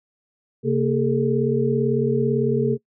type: tone cluster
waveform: sine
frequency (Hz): 133.3 / 229.8 / 409.9 / 447.9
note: C3 / A#3 / G#4 / A4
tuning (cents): +33 / -25 / -23 / +31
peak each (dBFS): -23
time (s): 0.63-2.78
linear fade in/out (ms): 50
effects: noise-tail reverb RT60 0.1 s tail -22 dB re dry